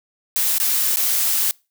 blue noise with dropouts, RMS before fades -19 dBFS, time 0.36-1.51 s, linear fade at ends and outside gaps 0 ms, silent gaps 0.582-0.6 / 0.96-0.97 s, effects noise-tail reverb RT60 0.3 s tail -26 dB re dry

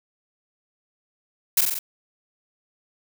blue noise with echo, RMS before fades -17 dBFS, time 1.57-1.61 s, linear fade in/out 5 ms, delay 45 ms, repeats 4, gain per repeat -3 dB, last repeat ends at 1.79 s, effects none

